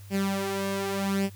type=tone with flanger; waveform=sawtooth; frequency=196 Hz; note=G3; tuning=in tune; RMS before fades=-28 dBFS; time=0.1-1.3 s; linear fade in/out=50 ms; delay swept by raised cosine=0.38 to 3.28 ms; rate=0.86 Hz; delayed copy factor=+0.65; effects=added 99 Hz sine -43 dBFS peak until 1.35 s + white hiss -55 dBFS RMS until 1.35 s